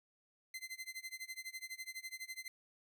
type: tone with tremolo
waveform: sawtooth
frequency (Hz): 2065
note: C7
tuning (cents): -23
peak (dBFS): -38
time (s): 0.54-2.48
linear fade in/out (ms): 2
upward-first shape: sine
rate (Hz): 12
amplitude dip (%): 95
effects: none